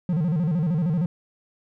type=tone with vibrato; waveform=triangle; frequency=164.81 Hz; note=E3; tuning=in tune; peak=-18 dBFS; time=0.09-1.06 s; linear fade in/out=2 ms; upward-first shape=square; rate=13 Hz; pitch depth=150 cents each way; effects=none